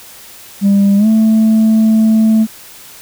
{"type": "tone with pitch glide", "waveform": "sine", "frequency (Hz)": [199.5, 220.1], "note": ["G3", "A3"], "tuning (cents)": [31, 1], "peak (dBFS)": -4, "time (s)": [0.61, 2.47], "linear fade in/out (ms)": 50, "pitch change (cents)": 170, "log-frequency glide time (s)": [0.97, 1.07], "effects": ["tanh soft clip ceiling -5 dBFS", "white hiss -36 dBFS RMS until 3.01 s"]}